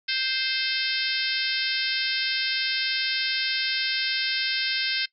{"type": "harmonic tone", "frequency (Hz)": 523.3, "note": "C5", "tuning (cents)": 0, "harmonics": [3, 4, 5, 6, 7, 8, 9, 10], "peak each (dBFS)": [-32, -32, -32, -32, -32, -32, -32, -32], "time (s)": [0.08, 5.06], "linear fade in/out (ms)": 10, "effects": ["noise-tail reverb RT60 0.1 s tail -19 dB re dry"]}